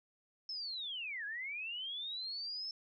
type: linear two-way sweep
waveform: sine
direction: down then up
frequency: 5320 to 1620 to 5320 Hz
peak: -39 dBFS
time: 0.49-2.71 s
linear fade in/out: 2 ms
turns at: 1.25 s
effects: none